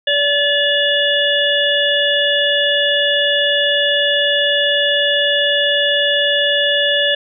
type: harmonic tone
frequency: 576 Hz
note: D5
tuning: 34 cents flat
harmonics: 1 / 3 / 5 / 6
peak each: -18 / -18 / -18 / -18 dBFS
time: 0.07-7.15 s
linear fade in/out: 5 ms
effects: none